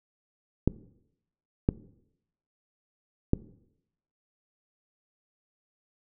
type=clicks; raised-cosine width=3 ms; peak=-8 dBFS; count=3; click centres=0.676 / 1.689 / 3.334 s; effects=noise-tail reverb RT60 0.8 s tail -19 dB re dry